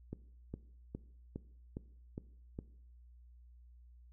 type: click train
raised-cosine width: 3 ms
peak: -28 dBFS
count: 7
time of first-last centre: 0.13-2.589 s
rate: 2.44 Hz
effects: noise-tail reverb RT60 0.7 s tail -19 dB re dry + added 60 Hz sine -56 dBFS peak until 4.12 s